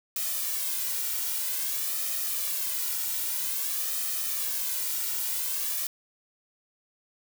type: noise with flanger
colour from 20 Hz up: blue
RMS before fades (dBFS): -30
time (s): 0.16-5.87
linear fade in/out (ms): 2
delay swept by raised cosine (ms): 1.6 to 2.14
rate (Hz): 0.51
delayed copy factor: +0.6
effects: none